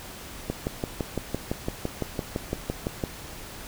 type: click train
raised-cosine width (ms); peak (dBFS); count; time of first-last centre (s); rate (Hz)
2; -13; 16; 0.5-3.038; 5.91
effects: pink hiss -41 dBFS RMS until 3.67 s